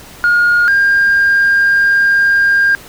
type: tone pair in turn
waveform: sine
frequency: 1427 / 1605.3 Hz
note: F6 / G6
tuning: +37 / +41 cents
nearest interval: major second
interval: 204 cents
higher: second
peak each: -6 dBFS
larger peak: neither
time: 0.24-0.68 / 0.68-2.75 s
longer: second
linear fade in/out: 0 ms
effects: tanh soft clip ceiling -5 dBFS + pink hiss -36 dBFS RMS until 2.88 s